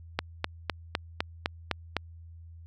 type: click train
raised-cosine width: 0.3 ms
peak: -10 dBFS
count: 8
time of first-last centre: 0.19-1.967 s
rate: 3.94 Hz
effects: added 83 Hz sine -45 dBFS peak until 2.66 s